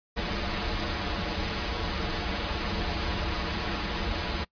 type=noise with comb filter; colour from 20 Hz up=pink; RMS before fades=-30 dBFS; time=0.16-4.45 s; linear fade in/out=20 ms; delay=7.7 ms; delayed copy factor=-0.95; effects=noise-tail reverb RT60 0.1 s tail -23 dB re dry + resampled to 11025 Hz